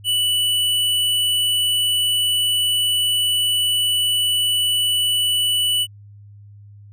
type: tone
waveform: square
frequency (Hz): 2965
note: F#7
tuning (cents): +3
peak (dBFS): -17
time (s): 0.04-5.87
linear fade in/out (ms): 50
effects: added 102 Hz sine -40 dBFS peak until 6.92 s